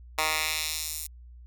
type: tone with high-pass filter sweep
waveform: 10% pulse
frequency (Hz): 156.3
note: D#3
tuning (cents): +8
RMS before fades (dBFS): -30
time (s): 0.18-1.07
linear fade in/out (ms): 5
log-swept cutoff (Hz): 1100 to 9600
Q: 0.91
effects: added 60 Hz sine -45 dBFS peak until 1.46 s